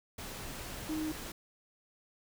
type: tone in noise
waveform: sine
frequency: 311.1 Hz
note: D#4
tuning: in tune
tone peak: -33 dBFS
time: 0.89-1.12 s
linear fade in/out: 5 ms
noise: pink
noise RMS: -43 dBFS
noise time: 0.18-1.32 s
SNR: +7 dB
effects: none